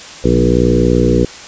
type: harmonic tone with a mistuned harmonic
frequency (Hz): 60.6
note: B1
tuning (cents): -32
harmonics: 1 / 2 / 3 / 4 / 5 / 6 / 7 / 8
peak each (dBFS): -17 / -17 / -17 / -17 / -17 / -17 / -17 / -17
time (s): 0.24-1.25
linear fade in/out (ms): 5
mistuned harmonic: 3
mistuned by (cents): -28
effects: white hiss -32 dBFS RMS until 1.47 s + resampled to 16000 Hz